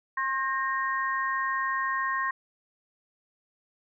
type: tone cluster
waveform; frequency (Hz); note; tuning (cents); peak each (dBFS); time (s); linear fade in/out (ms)
sine; 1071 / 1596 / 1857; C6 / G6 / A#6; +40 / +31 / -7; -28 / -36 / -30; 0.17-2.31; 5
effects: none